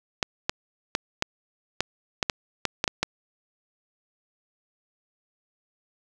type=clicks; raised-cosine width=0.2 ms; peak=-5 dBFS; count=11; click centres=0.228 / 0.495 / 0.951 / 1.224 / 1.806 / 2.228 / 2.298 / 2.653 / 2.841 / 2.878 / 3.03 s; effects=none